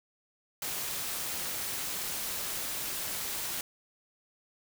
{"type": "noise with amplitude modulation", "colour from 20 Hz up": "white", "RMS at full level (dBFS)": -33, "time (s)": [0.62, 3.61], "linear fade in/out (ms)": 2, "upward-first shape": "sine", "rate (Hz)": 220, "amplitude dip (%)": 50, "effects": []}